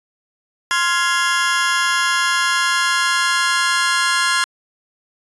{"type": "chord", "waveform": "sawtooth", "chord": "F minor", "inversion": "second", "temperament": "just", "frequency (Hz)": [1047.7, 1396.9, 1676.3], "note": ["C6", "F6", "Ab6"], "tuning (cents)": [2, 0, 16], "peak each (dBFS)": -16, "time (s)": [0.71, 4.44], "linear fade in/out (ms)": 0, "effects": ["resampled to 24000 Hz"]}